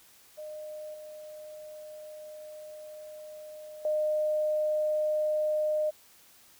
sine tone with level steps, 611 Hz, D#5, 32 cents flat, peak -38 / -42 / -25 dBFS, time 0.37-5.91 s, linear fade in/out 20 ms, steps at 0.94 / 3.85 s, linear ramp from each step 2 ms, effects white hiss -58 dBFS RMS until 6.59 s

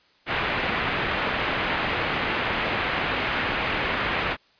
white low-pass noise, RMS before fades -26 dBFS, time 0.26-4.37 s, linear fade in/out 50 ms, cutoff 2700 Hz, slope 24 dB/octave, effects white hiss -60 dBFS RMS until 4.59 s + resampled to 11025 Hz

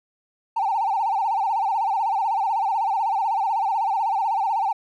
triangle tone with vibrato, 842 Hz, G#5, 24 cents sharp, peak -16 dBFS, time 0.56-4.73 s, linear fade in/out 10 ms, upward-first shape sine, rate 16 Hz, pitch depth 170 cents each way, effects tanh soft clip ceiling -17 dBFS

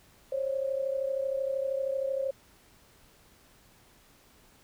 sine tone pair together, 534 / 566.9 Hz, C5 / C#5, +35 / +39 cents, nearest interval minor second, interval 104 cents, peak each -29 / -34 dBFS, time 0.32-2.31 s, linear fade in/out 5 ms, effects pink hiss -60 dBFS RMS until 4.63 s

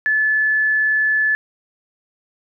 sine tone, 1731 Hz, A6, 29 cents flat, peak -14 dBFS, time 0.06-1.35 s, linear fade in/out 0 ms, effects none

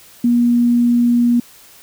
sine tone, 239.5 Hz, A#3, 47 cents sharp, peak -10 dBFS, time 0.24-1.4 s, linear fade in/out 5 ms, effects white hiss -44 dBFS RMS until 1.82 s

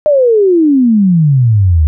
sine exponential sweep, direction down, 616 to 73.42 Hz, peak -5 dBFS, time 0.06-1.87 s, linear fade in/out 0 ms, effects none

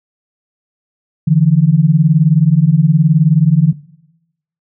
sine beating tone pair, 146.83 / 165.83 Hz, D3 / E3, 0 / +11 cents, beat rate 19 Hz, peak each -10 dBFS, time 1.27-3.73 s, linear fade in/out 10 ms, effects noise-tail reverb RT60 0.9 s tail -21 dB re dry

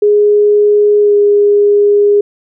sine tone with pitch glide, 415.3 to 410.1 Hz, G#4 to G#4, 0 to -22 cents, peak -5 dBFS, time 0.02-2.21 s, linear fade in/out 5 ms, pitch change -22 cents, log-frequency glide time 1-1.15 s, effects none

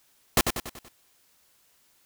pink noise with echo, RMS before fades -19 dBFS, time 0.37-0.41 s, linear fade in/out 2 ms, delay 95 ms, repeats 5, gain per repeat -6 dB, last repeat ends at 0.885 s, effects white hiss -64 dBFS RMS until 2.05 s

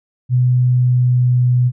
sine tone with pitch glide, 125.2 to 124.19 Hz, B2 to B2, +24 to +10 cents, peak -10 dBFS, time 0.29-1.72 s, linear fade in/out 50 ms, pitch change -14 cents, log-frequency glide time 0.51-1.44 s, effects none

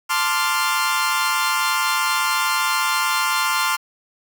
sawtooth chord, D minor seventh, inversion second, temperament equal, 880 / 1046.5 / 1174.7 / 1396.9 Hz, A5 / C6 / D6 / F6, 0 / 0 / 0 / 0 cents, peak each -23 / -18 / -23 / -19 dBFS, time 0.09-3.77 s, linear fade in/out 20 ms, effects 7-bit

